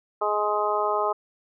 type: harmonic tone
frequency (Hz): 209.3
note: G#3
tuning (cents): +14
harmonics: 2 / 3 / 4 / 5 / 6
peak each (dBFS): -28 / -28 / -28 / -28 / -28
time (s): 0.21-1.13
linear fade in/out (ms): 10
effects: none